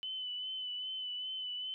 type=tone with vibrato; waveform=sine; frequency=3015 Hz; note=F#7; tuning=32 cents sharp; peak=-37 dBFS; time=0.03-1.74 s; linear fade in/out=0 ms; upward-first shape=sine; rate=2.5 Hz; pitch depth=28 cents each way; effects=none